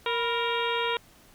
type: harmonic tone with a mistuned harmonic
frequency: 466.2 Hz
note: A#4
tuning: in tune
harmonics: 1 / 2 / 3 / 4 / 5 / 6 / 7 / 8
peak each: -30 / -30 / -34 / -38 / -35 / -36 / -36 / -37 dBFS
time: 0.06-0.97 s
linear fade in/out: 2 ms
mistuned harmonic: 2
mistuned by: +79 cents
effects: pink hiss -56 dBFS RMS until 1.34 s